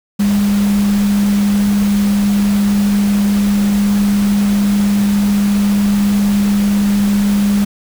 sine tone in noise, 202.9 Hz, G#3, 40 cents flat, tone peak -10 dBFS, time 0.19-7.65 s, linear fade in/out 10 ms, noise pink, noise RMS -26 dBFS, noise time 0.19-7.65 s, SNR +13 dB, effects none

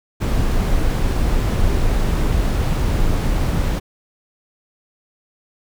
brown noise, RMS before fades -17 dBFS, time 0.2-3.8 s, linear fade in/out 20 ms, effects none

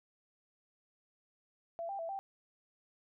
sine tone with pitch steps, 673 / 790 / 663 / 783 Hz, E5 / G5 / E5 / G5, +36 / +13 / +10 / -2 cents, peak -37 dBFS, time 1.79-2.19 s, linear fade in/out 0 ms, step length 100 ms, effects none

